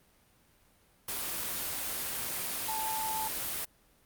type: tone in noise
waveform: sine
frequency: 880 Hz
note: A5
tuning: in tune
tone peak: -33 dBFS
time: 2.68-3.28 s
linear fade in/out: 5 ms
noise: white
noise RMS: -35 dBFS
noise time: 1.08-3.65 s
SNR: -1 dB
effects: pink hiss -65 dBFS RMS until 4.05 s + Opus 32 kbps